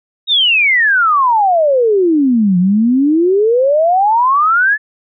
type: exponential two-way sweep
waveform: sine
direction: down then up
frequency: 3800 to 174.61 to 1763 Hz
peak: -8 dBFS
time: 0.27-4.78 s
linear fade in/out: 50 ms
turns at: 2.58 s
effects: none